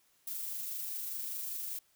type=noise with amplitude modulation; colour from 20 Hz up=violet; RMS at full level=-38 dBFS; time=0.27-1.79 s; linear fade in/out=5 ms; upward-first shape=sine; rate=25 Hz; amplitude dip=25%; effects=white hiss -70 dBFS RMS until 1.95 s